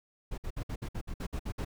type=noise bursts; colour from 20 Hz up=brown; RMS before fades=-35 dBFS; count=11; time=0.31-1.649 s; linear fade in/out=10 ms; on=69 ms; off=58 ms; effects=none